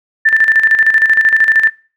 sine tone with tremolo, 1774 Hz, A6, 14 cents sharp, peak -5 dBFS, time 0.25-1.7 s, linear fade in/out 10 ms, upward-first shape square, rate 13 Hz, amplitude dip 65%, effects noise-tail reverb RT60 0.4 s tail -24 dB re dry

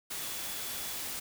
sine tone in noise, 3422 Hz, A7, 49 cents flat, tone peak -49 dBFS, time 0.18-0.97 s, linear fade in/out 10 ms, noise white, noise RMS -38 dBFS, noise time 0.1-1.2 s, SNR -14 dB, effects none

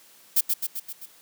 violet noise with echo, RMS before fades -19 dBFS, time 0.36-0.41 s, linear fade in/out 10 ms, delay 130 ms, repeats 5, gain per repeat -4 dB, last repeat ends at 1.06 s, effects white hiss -54 dBFS RMS until 1.21 s + high-pass 150 Hz 12 dB/octave

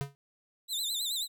square tone with exponential decay, 140.1 Hz, C#3, 19 cents sharp, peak -28 dBFS, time 0.01-0.15 s, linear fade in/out 0 ms, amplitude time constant 30 ms
sawtooth tone with vibrato, 3805 Hz, A#7, 35 cents sharp, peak -28 dBFS, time 0.68-1.28 s, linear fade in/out 50 ms, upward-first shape sine, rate 9.3 Hz, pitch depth 130 cents each way
effects none

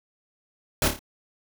pink noise with echo, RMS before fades -22 dBFS, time 0.82-0.88 s, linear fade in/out 2 ms, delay 28 ms, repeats 4, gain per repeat -6 dB, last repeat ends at 0.992 s, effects none

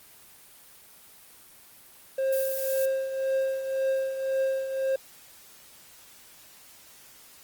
triangle tone with tremolo, 533 Hz, C5, 32 cents sharp, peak -20 dBFS, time 2.18-4.96 s, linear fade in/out 5 ms, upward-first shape triangle, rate 1.9 Hz, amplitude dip 65%
violet noise, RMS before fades -34 dBFS, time 2.32-2.86 s, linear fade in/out 10 ms
effects white hiss -52 dBFS RMS until 7.43 s + Opus 24 kbps

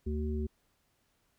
harmonic tone, 75.3 Hz, D2, 44 cents sharp, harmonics 1 / 3 / 5, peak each -32 / -37 / -39 dBFS, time 0.06-0.47 s, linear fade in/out 10 ms, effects pink hiss -74 dBFS RMS until 1.38 s

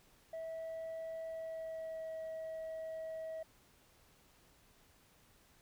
sine tone with pitch glide, 650 to 642.5 Hz, E5 to E5, -24 to -45 cents, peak -38 dBFS, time 0.33-3.43 s, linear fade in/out 5 ms, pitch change -21 cents, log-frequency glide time 1.26-2.14 s, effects tanh soft clip ceiling -40 dBFS + pink hiss -67 dBFS RMS until 5.61 s

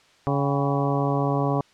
harmonic tone with a mistuned harmonic, 140.8 Hz, C#3, 27 cents sharp, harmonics 1 / 2 / 3 / 4 / 5 / 6 / 7 / 8, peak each -24 / -27 / -29 / -30 / -31 / -32 / -32 / -33 dBFS, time 0.27-1.61 s, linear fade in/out 0 ms, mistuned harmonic 6, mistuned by -94 cents, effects white hiss -57 dBFS RMS until 1.73 s + low-pass 5000 Hz 12 dB/octave

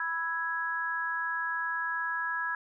sine chord, E major, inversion second, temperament equal, 987.8 / 1318.5 / 1661.2 Hz, B5 / E6 / G#6, 0 / 0 / 0 cents, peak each -36 / -37 / -31 dBFS, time 0-2.55 s, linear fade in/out 2 ms, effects none

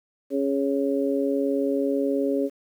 harmonic tone, 138.59 Hz, C#3, in tune, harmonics 2 / 3 / 4, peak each -24 / -26 / -27 dBFS, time 0.3-2.5 s, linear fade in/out 50 ms, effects 9-bit

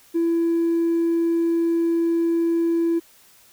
sine tone with hard clipping, 334.7 Hz, E4, 26 cents sharp, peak -18 dBFS, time 0.14-3 s, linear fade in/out 20 ms, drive 1 dB, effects white hiss -53 dBFS RMS until 3.52 s

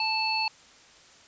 harmonic tone, 880 Hz, A5, in tune, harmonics 1 / 3 / 5, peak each -29 / -29 / -29 dBFS, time 0-0.48 s, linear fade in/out 2 ms, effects white hiss -54 dBFS RMS until 1.27 s + resampled to 16000 Hz

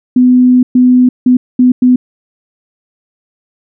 sine tone bursts at uneven times, 250.7 Hz, B3, 26 cents sharp, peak -3 dBFS, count 5, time 0.16-0.63 / 0.75-1.09 / 1.26-1.37 / 1.59-1.72 / 1.82-1.96 s, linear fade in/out 5 ms, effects none

